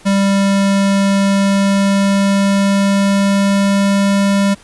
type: tone with pitch glide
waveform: square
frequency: 197.2 to 198.57 Hz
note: G3 to G3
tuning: +11 to +23 cents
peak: -11 dBFS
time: 0.05-4.55 s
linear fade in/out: 20 ms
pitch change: +12 cents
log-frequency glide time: 1.17-4.15 s
effects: pink hiss -43 dBFS RMS until 4.63 s + resampled to 24000 Hz